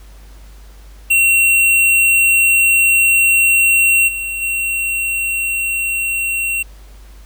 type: tone with level steps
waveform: square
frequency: 2731 Hz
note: F7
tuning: 39 cents flat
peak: -10 / -21 / -17 dBFS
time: 1.1-6.63 s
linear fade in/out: 10 ms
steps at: 4.07 / 4.41 s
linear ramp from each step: 20 ms
effects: added 50 Hz sine -36 dBFS peak until 7.25 s + pink hiss -48 dBFS RMS until 7.25 s